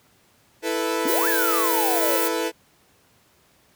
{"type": "chord", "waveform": "sawtooth", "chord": "E suspended fourth", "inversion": "none", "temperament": "equal", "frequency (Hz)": [329.6, 440, 493.9], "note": ["E4", "A4", "B4"], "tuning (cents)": [0, 0, 0], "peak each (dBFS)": -23, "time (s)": [0.62, 2.52], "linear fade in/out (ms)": 50}
{"type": "exponential two-way sweep", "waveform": "sine", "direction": "up then down", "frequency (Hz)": [242, 1760, 517], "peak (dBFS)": -24, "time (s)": [1.05, 2.18], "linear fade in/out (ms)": 5, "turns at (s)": 1.28}
{"type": "noise", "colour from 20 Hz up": "violet", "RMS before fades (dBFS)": -25, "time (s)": [1.07, 2.29], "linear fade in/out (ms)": 20}
{"effects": ["pink hiss -59 dBFS RMS until 3.75 s", "high-pass 80 Hz 12 dB/octave"]}